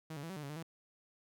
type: tone with pitch steps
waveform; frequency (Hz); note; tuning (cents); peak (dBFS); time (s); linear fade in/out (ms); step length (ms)
sawtooth; 158.7 / 142.1 / 165.1 / 190.9 / 150.2 / 139.6 / 150.7 / 164.4; D#3 / C#3 / E3 / G3 / D3 / C#3 / D3 / E3; +35 / +43 / +3 / -46 / +39 / +13 / +45 / -4; -38; 0.1-0.628; 5; 66
effects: none